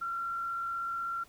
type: tone with frequency modulation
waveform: sine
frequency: 1368 Hz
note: F6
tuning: 36 cents flat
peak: -32 dBFS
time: 0.01-1.24 s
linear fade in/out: 10 ms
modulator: 55.8 Hz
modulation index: 0.34
effects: pink hiss -60 dBFS RMS until 1.28 s